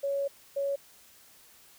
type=tone bursts at uneven times; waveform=sine; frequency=558 Hz; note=C#5; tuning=11 cents sharp; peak=-27 dBFS; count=2; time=0.03-0.28 / 0.56-0.76 s; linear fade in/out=10 ms; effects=white hiss -57 dBFS RMS until 1.78 s